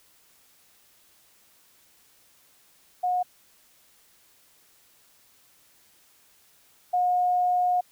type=tone pair in turn; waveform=sine; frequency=724 / 720.6 Hz; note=F#5 / F#5; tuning=-38 / -46 cents; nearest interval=unison; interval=8 cents; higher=first; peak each=-22 / -20 dBFS; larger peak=second; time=3.03-3.23 / 6.93-7.81 s; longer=second; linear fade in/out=10 ms; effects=white hiss -60 dBFS RMS until 7.91 s